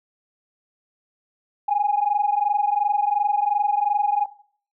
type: tone pair together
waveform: sine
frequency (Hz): 811 / 833.8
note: G#5 / G#5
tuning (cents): -41 / +7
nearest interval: unison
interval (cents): 48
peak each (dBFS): -20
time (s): 1.68-4.26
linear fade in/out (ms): 10
effects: noise-tail reverb RT60 0.5 s tail -17 dB re dry + tanh soft clip ceiling -11 dBFS